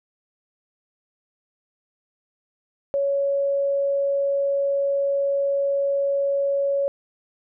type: tone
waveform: sine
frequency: 558 Hz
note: C#5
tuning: 11 cents sharp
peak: -19 dBFS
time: 2.94-6.88 s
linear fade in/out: 0 ms
effects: none